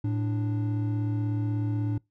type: tone pair together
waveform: triangle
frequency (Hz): 110.01 / 293.7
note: A2 / D4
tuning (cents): 0 / 0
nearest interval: octave + perfect fourth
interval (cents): 1700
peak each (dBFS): -24 / -30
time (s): 0.04-1.98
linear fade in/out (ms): 5
effects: noise-tail reverb RT60 0.2 s tail -25 dB re dry